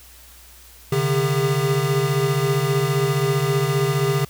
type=tone cluster; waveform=square; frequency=134.8 / 149.9 / 400.6 Hz; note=C#3 / D3 / G4; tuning=-48 / +36 / +38 cents; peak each=-23 dBFS; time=0.92-4.25 s; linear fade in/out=5 ms; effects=added 60 Hz sine -48 dBFS peak until 4.29 s + white hiss -47 dBFS RMS until 4.29 s